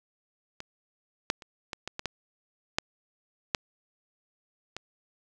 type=clicks; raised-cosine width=0.2 ms; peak=-21 / -7 / -28 / -17 / -17 / -17 / -13 / -7 / -7 / -19 dBFS; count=10; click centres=0.604 / 1.301 / 1.422 / 1.732 / 1.876 / 1.994 / 2.057 / 2.785 / 3.548 / 4.766 s; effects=none